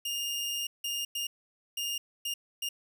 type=tone bursts at uneven times; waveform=sawtooth; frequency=2826 Hz; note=F7; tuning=20 cents sharp; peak=-28 dBFS; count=6; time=0.05-0.67 / 0.84-1.05 / 1.15-1.27 / 1.77-1.98 / 2.25-2.34 / 2.62-2.69 s; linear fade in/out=5 ms; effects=none